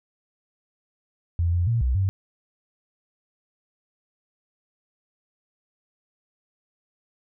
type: tone with pitch steps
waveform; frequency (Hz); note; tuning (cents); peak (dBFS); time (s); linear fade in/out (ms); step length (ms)
sine; 85.2 / 87.4 / 116.3 / 63 / 96.1; F2 / F2 / A#2 / B1 / G2; -42 / +2 / -4 / +35 / -34; -19; 1.39-2.09; 0; 140
effects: none